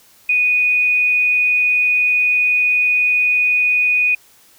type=tone; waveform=sine; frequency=2477 Hz; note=D#7; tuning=8 cents flat; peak=-12 dBFS; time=0.29-4.15 s; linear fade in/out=5 ms; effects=white hiss -50 dBFS RMS until 4.58 s